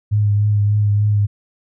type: tone with vibrato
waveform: sine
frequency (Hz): 103.83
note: G#2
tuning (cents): 0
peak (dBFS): -12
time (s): 0.11-1.27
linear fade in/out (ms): 20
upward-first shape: triangle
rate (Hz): 3.4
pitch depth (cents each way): 27
effects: none